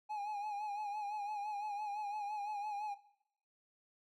triangle tone with vibrato, 830.6 Hz, G#5, in tune, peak -36 dBFS, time 0.09-2.95 s, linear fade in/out 20 ms, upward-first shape sine, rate 5.9 Hz, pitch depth 55 cents each way, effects noise-tail reverb RT60 0.7 s tail -17 dB re dry

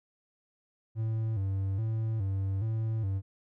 triangle tone with vibrato, 103.83 Hz, G#2, in tune, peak -26 dBFS, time 0.95-3.22 s, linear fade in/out 50 ms, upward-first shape square, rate 1.2 Hz, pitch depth 120 cents each way, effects none

